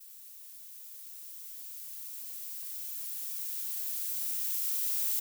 violet noise with level ramp, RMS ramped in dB -51 to -30 dBFS, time 0-5.2 s, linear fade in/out 10 ms, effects none

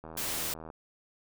click train, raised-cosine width 1 ms, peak -30 dBFS, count 54, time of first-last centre 0.04-0.702 s, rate 80.1 Hz
white noise, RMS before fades -34 dBFS, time 0.17-0.54 s, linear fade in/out 5 ms
effects none

